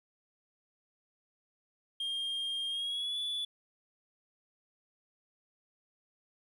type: tone with pitch glide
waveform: sine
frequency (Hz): 3215 to 3446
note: G7 to A7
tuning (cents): +43 to -37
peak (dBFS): -30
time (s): 2-3.45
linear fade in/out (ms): 5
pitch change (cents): +120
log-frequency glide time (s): 2.69-3.18
effects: tanh soft clip ceiling -32 dBFS + 11-bit